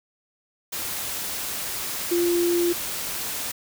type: tone in noise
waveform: sine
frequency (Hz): 346.7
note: F4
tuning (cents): -13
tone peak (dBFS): -19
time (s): 2.11-2.73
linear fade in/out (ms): 10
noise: white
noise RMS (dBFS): -30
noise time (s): 0.72-3.52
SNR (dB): +8
effects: none